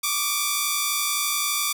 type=tone pair together; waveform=5% pulse; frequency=1144 / 1195.7 Hz; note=D6 / D6; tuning=-46 / +31 cents; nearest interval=minor second; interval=77 cents; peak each=-13 dBFS; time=0.03-1.73 s; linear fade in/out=10 ms; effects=none